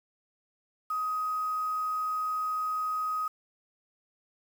sine tone with quantisation, 1257 Hz, D#6, 17 cents sharp, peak -28 dBFS, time 0.9-3.28 s, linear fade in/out 5 ms, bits 8, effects none

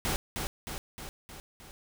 pink noise with echo, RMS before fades -30 dBFS, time 0.05-0.16 s, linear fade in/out 0 ms, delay 310 ms, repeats 5, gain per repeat -4 dB, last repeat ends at 1.71 s, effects none

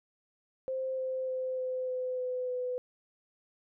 sine tone with pitch steps, 523.3 / 519.4 / 515.5 / 511.6 / 507.8 / 504 / 500.2 Hz, C5 / C5 / C5 / C5 / B4 / B4 / B4, 0 / -13 / -26 / -39 / +48 / +35 / +22 cents, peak -31 dBFS, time 0.68-2.78 s, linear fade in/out 0 ms, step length 300 ms, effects none

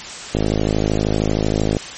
click train, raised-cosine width 2 ms, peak -4 dBFS, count 76, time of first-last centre 0.35-1.768 s, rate 52.9 Hz, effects white hiss -31 dBFS RMS until 1.97 s + MP3 32 kbps

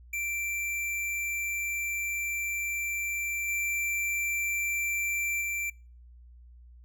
square tone with level steps, 2349 Hz, D7, in tune, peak -31 / -29 / -31 dBFS, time 0.13-5.7 s, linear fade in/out 5 ms, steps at 3.48 / 5.41 s, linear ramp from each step 5 ms, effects noise-tail reverb RT60 0.4 s tail -25 dB re dry + added 60 Hz sine -49 dBFS peak until 6.84 s

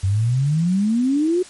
sine exponential sweep, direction up, 92.5 to 373.6 Hz, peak -15 dBFS, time 0.03-1.43 s, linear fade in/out 10 ms, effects white hiss -42 dBFS RMS until 1.49 s + MP3 48 kbps

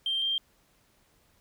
triangle tone pair in turn, 3161 / 3176 Hz, G7 / G7, +14 / +22 cents, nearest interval unison, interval 8 cents, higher second, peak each -23 / -22 dBFS, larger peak second, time 0.06-0.22 / 0.22-0.38 s, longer neither, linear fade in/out 2 ms, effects tanh soft clip ceiling -24 dBFS + pink hiss -66 dBFS RMS until 1.4 s

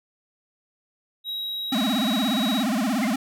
triangle tone, 3834 Hz, A#7, 48 cents sharp, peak -26 dBFS, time 1.24-2.65 s, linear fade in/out 50 ms
square tone with vibrato, 235.2 Hz, A#3, 16 cents sharp, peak -22 dBFS, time 1.72-3.16 s, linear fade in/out 5 ms, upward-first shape sine, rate 17 Hz, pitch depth 260 cents each way
sine tone with exponential decay, 2093 Hz, C7, in tune, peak -24 dBFS, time 3.03-3.14 s, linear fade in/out 1 ms, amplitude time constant 22 ms
effects none

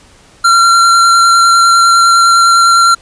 square tone with vibrato, 1370 Hz, F6, 34 cents flat, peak -5 dBFS, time 0.44-2.95 s, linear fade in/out 10 ms, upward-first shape square, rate 9.9 Hz, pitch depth 8 cents each way, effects pink hiss -43 dBFS RMS until 3.01 s + resampled to 22050 Hz

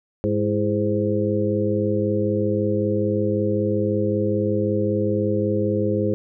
harmonic tone with a mistuned harmonic, 103.83 Hz, G#2, in tune, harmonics 1 / 2 / 3 / 4 / 5, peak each -25 / -25 / -25 / -25 / -25 dBFS, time 0.24-6.14 s, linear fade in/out 0 ms, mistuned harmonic 3, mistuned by +100 cents, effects none

